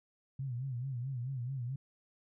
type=tone with vibrato; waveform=sine; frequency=127.8 Hz; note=C3; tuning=40 cents flat; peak=-35 dBFS; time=0.39-1.76 s; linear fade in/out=5 ms; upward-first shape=sine; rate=4.6 Hz; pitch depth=130 cents each way; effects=none